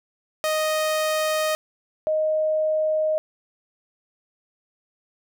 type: tone pair in turn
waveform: sawtooth / sine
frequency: 622.3 / 622.3 Hz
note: D#5 / D#5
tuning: 0 / 0 cents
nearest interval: unison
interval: 0 cents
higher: neither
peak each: -17 / -19 dBFS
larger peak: first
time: 0.44-1.55 / 2.07-3.18 s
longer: neither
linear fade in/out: 0 ms
effects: none